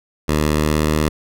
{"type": "tone with pitch glide", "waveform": "10% pulse", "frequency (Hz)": [75.9, 76.87], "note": ["D#2", "D#2"], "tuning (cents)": [-42, -20], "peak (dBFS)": -7, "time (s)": [0.28, 1.09], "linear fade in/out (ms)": 10, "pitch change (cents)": 22, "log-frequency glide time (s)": [0.5, 0.86], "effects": []}